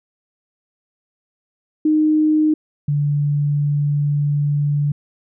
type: tone pair in turn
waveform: sine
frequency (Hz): 308.2 / 145.45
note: D#4 / D3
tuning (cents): -16 / -16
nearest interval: octave + minor second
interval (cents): 1300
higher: first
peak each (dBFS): -12 / -15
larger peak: first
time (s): 1.85-2.54 / 2.88-4.92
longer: second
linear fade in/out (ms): 5
effects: none